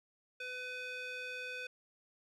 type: tone with band-pass filter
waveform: square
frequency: 502 Hz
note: B4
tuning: 28 cents sharp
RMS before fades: -43 dBFS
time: 0.4-1.67 s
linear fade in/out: 5 ms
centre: 2300 Hz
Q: 2.1
effects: none